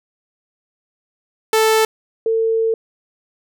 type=tone pair in turn; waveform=sawtooth / sine; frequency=440 / 450 Hz; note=A4 / A4; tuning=0 / +39 cents; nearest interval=unison; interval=39 cents; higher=second; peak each=-8 / -14 dBFS; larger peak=first; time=1.53-1.85 / 2.26-2.74 s; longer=second; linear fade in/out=2 ms; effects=none